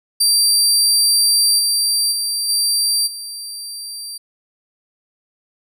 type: tone with level steps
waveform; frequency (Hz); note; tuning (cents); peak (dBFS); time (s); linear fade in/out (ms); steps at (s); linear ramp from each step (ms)
25% pulse; 4699; D8; 0; -7 / -10 / -14 / -10 / -23; 0.2-4.18; 10; 1.58 / 2.11 / 2.48 / 3.06; 20
effects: none